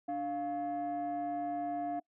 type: tone pair together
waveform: sine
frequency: 293.7 / 700.8 Hz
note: D4 / F5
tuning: 0 / +6 cents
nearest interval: octave + minor third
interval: 1506 cents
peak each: -36 / -33 dBFS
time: 0.08-2 s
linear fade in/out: 10 ms
effects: noise-tail reverb RT60 0.1 s tail -24 dB re dry + tanh soft clip ceiling -30 dBFS